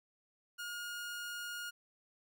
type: tone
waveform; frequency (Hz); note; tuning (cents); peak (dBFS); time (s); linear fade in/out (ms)
sawtooth; 1429; F6; +39; -37; 0.58-1.71; 20
effects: none